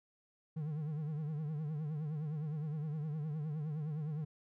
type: tone with vibrato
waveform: triangle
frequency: 152.5 Hz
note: D#3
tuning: 34 cents flat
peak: -34 dBFS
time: 0.56-4.25 s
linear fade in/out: 10 ms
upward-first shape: triangle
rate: 9.7 Hz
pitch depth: 110 cents each way
effects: none